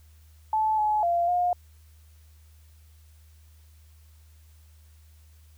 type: tone with pitch steps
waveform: sine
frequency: 869 / 850 / 690 / 712 Hz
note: A5 / G#5 / F5 / F5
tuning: -22 / +40 / -21 / +33 cents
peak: -21 dBFS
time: 0.53-1.53 s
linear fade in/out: 2 ms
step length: 250 ms
effects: added 77 Hz sine -51 dBFS peak until 5.57 s + white hiss -64 dBFS RMS until 5.57 s